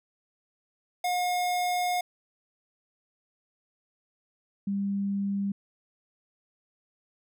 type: tone pair in turn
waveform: square / sine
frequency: 718 / 198.94 Hz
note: F5 / G3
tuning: +48 / +26 cents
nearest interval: octave + minor seventh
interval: 2222 cents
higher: first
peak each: -26 dBFS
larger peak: neither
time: 1.04-2.01 / 4.67-5.52 s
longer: first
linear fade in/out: 5 ms
effects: none